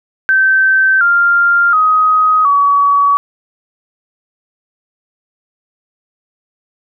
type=tone with pitch steps; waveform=sine; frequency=1548 / 1395.1 / 1257.4 / 1133.2 Hz; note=G6 / F6 / D#6 / C#6; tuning=-22 / -2 / +18 / +38 cents; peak=-7 dBFS; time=0.29-3.17 s; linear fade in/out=0 ms; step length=720 ms; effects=none

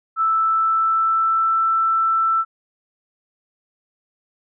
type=tone with pitch glide; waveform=sine; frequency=1318.5 to 1330 Hz; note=E6 to E6; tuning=0 to +15 cents; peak=-15 dBFS; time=0.16-2.45 s; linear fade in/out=50 ms; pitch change=+15 cents; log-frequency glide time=0.35-1.62 s; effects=none

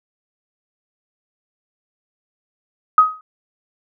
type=tone with exponential decay; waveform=sine; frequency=1259 Hz; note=D#6; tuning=20 cents sharp; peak=-3 dBFS; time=2.98-3.21 s; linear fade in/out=2 ms; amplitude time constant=48 ms; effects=none

